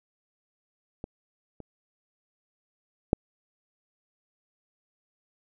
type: clicks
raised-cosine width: 2 ms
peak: -22 / -28 / -6 dBFS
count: 3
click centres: 1.041 / 1.603 / 3.131 s
effects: none

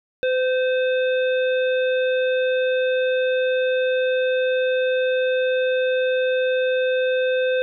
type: harmonic tone with a mistuned harmonic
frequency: 517 Hz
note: C5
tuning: 21 cents flat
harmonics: 1 / 3 / 5 / 7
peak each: -18 / -28 / -32 / -35 dBFS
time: 0.23-7.62 s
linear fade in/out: 0 ms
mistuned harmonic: 1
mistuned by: -19 cents
effects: none

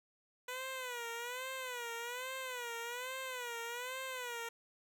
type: tone with vibrato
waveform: 10% pulse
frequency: 493.9 Hz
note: B4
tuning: in tune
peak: -32 dBFS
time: 0.48-4.49 s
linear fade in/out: 5 ms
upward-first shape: sine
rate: 1.2 Hz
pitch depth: 110 cents each way
effects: none

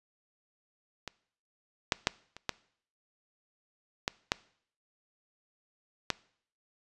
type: clicks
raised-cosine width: 0.2 ms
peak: -20 / -7 / -6 / -27 / -11 / -11 / -7 / -9 dBFS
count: 8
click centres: 1.077 / 1.922 / 2.071 / 2.366 / 2.493 / 4.079 / 4.319 / 6.103 s
effects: noise-tail reverb RT60 0.6 s tail -22 dB re dry + resampled to 24000 Hz

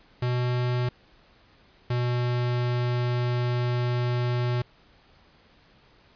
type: tone pair in turn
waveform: square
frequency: 123.47 / 122.33 Hz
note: B2 / B2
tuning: 0 / -16 cents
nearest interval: unison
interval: 16 cents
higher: first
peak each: -24 dBFS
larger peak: neither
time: 0.22-0.89 / 1.9-4.62 s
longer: second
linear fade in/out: 5 ms
effects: pink hiss -58 dBFS RMS until 6.15 s + resampled to 11025 Hz

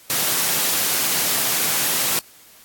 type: high-pass noise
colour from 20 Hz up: white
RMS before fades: -20 dBFS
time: 0.1-2.19 s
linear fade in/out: 0 ms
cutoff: 110 Hz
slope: 48 dB/octave
effects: white hiss -48 dBFS RMS until 2.64 s + AAC 64 kbps

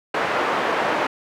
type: band-pass noise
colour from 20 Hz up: pink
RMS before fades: -22 dBFS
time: 0.14-1.07 s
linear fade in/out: 5 ms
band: 480 to 1700 Hz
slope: 12 dB/octave
effects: none

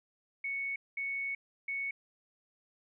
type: tone bursts at uneven times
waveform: sine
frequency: 2217 Hz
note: C#7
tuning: in tune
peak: -33 dBFS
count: 3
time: 0.44-0.76 / 0.97-1.35 / 1.68-1.91 s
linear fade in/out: 5 ms
effects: none

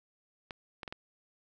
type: clicks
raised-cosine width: 0.3 ms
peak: -24 dBFS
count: 4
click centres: 0.508 / 0.832 / 0.878 / 0.925 s
effects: none

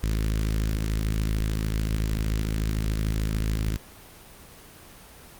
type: tone with notch filter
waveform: sawtooth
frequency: 53.5 Hz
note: A1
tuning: 48 cents flat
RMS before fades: -25 dBFS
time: 0.03-3.77 s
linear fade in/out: 0 ms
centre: 800 Hz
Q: 0.56
effects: pink hiss -47 dBFS RMS until 5.39 s + Opus 24 kbps

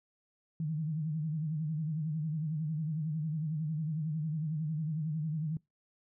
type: tone with vibrato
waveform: sine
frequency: 155.56 Hz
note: D#3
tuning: in tune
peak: -31 dBFS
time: 0.6-5.57 s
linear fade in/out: 2 ms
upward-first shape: sine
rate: 11 Hz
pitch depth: 90 cents each way
effects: noise-tail reverb RT60 0.2 s tail -24 dB re dry

